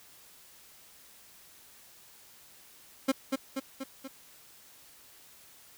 30% pulse tone with echo, 268.1 Hz, C4, 42 cents sharp, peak -20 dBFS, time 3.08-3.12 s, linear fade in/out 10 ms, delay 240 ms, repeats 4, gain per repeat -4 dB, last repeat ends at 4.08 s, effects white hiss -56 dBFS RMS until 5.77 s

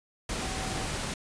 sine tone in noise, 759 Hz, F#5, 44 cents sharp, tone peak -40 dBFS, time 0.41-0.86 s, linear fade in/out 2 ms, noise pink, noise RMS -33 dBFS, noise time 0.29-1.14 s, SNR -10 dB, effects resampled to 22050 Hz

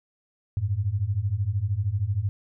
sine beating tone pair, 93.2 / 106.2 Hz, F#2 / G#2, +13 / +39 cents, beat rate 13 Hz, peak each -27 / -25 dBFS, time 0.57-2.29 s, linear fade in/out 0 ms, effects none

